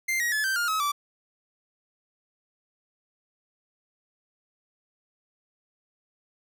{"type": "tone with pitch steps", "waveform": "45% pulse", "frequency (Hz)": [2093, 1897.2, 1719.8, 1558.9, 1413.1, 1281, 1161.2], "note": ["C7", "A#6", "A6", "G6", "F6", "E6", "D6"], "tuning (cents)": [0, 30, -40, -10, 20, -50, -20], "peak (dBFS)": -24, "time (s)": [0.08, 0.92], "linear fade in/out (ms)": 10, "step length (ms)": 120, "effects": []}